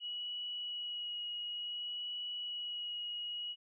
sine tone with vibrato, 2916 Hz, F#7, 26 cents flat, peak -38 dBFS, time 0-3.56 s, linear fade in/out 50 ms, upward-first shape sine, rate 0.56 Hz, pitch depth 12 cents each way, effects none

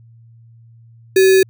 sine tone with sample-and-hold, 380.2 Hz, F#4, 47 cents sharp, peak -7 dBFS, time 1.16-1.43 s, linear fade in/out 5 ms, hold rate 2100 Hz, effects added 115 Hz sine -42 dBFS peak until 1.49 s

